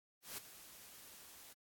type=noise with ADSR envelope; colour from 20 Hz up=white; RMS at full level=-44 dBFS; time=0.22-1.53 s; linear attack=160 ms; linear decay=7 ms; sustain=-13 dB; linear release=4 ms; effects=AAC 64 kbps